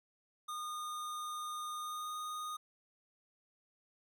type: tone with pitch glide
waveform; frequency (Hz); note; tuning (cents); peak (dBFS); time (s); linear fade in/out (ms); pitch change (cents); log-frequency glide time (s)
square; 1223 to 1235.1; D#6 to D#6; -30 to -13; -40; 0.48-2.57; 10; +17; 1.75-2.17
effects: none